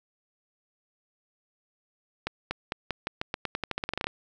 accelerating click train, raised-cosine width 0.3 ms, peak -13 dBFS, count 19, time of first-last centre 2.27-4.07 s, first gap 240 ms, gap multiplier 0.88, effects none

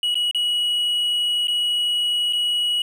triangle tone with dropouts, 2917 Hz, F#7, 25 cents flat, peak -17 dBFS, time 0.03-2.82 s, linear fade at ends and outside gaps 2 ms, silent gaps 0.144-0.154 / 0.312-0.347 / 1.472-1.481 / 2.327-2.332 s, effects 9-bit

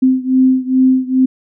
sine beating tone pair, 258.5 / 260.9 Hz, C4 / C4, -21 / -5 cents, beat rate 2.4 Hz, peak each -11 / -13 dBFS, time 0.02-1.26 s, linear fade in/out 10 ms, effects none

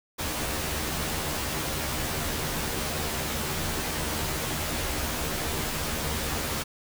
pink noise with comb filter, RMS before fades -30 dBFS, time 0.18-6.64 s, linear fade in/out 20 ms, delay 13 ms, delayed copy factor +0.85, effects none

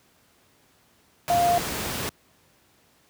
sine tone in noise, 698.5 Hz, F5, in tune, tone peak -18 dBFS, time 1.3-1.58 s, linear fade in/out 0 ms, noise pink, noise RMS -29 dBFS, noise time 1.28-2.09 s, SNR +8 dB, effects pink hiss -61 dBFS RMS until 3.09 s + high-pass 80 Hz 12 dB/octave

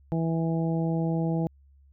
harmonic tone, 164 Hz, E3, 9 cents flat, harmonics 1 / 2 / 3 / 4 / 5, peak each -25 / -31 / -35 / -37 / -39 dBFS, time 0.12-1.47 s, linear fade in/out 0 ms, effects added 69 Hz sine -54 dBFS peak until 1.92 s

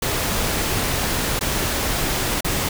pink noise with dropouts, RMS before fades -22 dBFS, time 0.02-2.69 s, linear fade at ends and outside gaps 5 ms, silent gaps 1.393-1.409 / 2.408-2.445 s, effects none

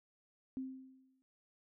sine tone with exponential decay, 262.1 Hz, C4, 3 cents sharp, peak -36 dBFS, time 0.57-1.22 s, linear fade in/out 0 ms, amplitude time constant 140 ms, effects none

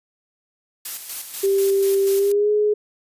blue noise with tremolo, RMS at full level -28 dBFS, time 0.85-2.32 s, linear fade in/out 5 ms, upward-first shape square, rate 4.1 Hz, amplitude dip 50%
sine tone with pitch glide, 392 to 420.1 Hz, G4 to G#4, 0 to +20 cents, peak -15 dBFS, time 1.43-2.74 s, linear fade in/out 10 ms, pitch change +120 cents, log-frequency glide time 2.15-2.5 s
effects resampled to 32000 Hz

